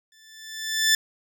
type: tone with exponential growth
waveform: 15% pulse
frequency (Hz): 1760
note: A6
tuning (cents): 0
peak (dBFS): -9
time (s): 0.12-0.95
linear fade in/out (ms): 2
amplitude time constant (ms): 180
effects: none